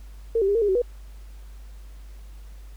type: tone with pitch steps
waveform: sine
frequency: 456.9 / 389.6 / 404.5 / 460.3 / 411.2 / 378.3 / 485.6 Hz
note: A#4 / G4 / G#4 / A#4 / G#4 / F#4 / B4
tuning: -35 / -11 / -46 / -22 / -17 / +38 / -29 cents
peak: -18 dBFS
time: 0.35-0.819 s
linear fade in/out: 5 ms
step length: 67 ms
effects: added 50 Hz sine -39 dBFS peak until 2.76 s + pink hiss -57 dBFS RMS until 2.76 s